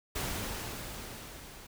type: noise with level ramp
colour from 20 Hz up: pink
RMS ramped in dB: -34 to -50 dBFS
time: 0.15-1.67 s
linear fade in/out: 10 ms
effects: none